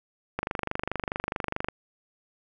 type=click train; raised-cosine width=0.5 ms; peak=-13 dBFS; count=33; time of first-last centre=0.39-1.686 s; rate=24.7 Hz; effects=none